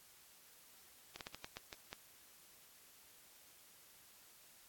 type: slowing click train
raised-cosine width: 0.2 ms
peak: -28 dBFS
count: 8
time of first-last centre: 1.16-1.93 s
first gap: 48 ms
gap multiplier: 1.27
effects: white hiss -63 dBFS RMS until 4.68 s + AAC 64 kbps